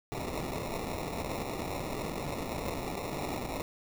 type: noise with sample-and-hold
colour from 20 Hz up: white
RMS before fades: -36 dBFS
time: 0.12-3.62 s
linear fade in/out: 0 ms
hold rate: 1575 Hz
effects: none